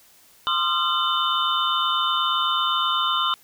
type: tone cluster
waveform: sine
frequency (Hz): 1047 / 1218 / 1366 / 3020 / 3611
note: C6 / D#6 / F6 / F#7 / A7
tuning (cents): +1 / -37 / -39 / +35 / +44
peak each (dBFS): -26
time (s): 0.47-3.34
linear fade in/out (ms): 0
effects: white hiss -54 dBFS RMS until 3.43 s